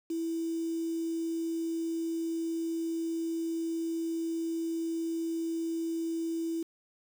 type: tone with quantisation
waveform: sine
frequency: 329.6 Hz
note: E4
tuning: in tune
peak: -30 dBFS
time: 0.1-6.63 s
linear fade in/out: 5 ms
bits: 8
effects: none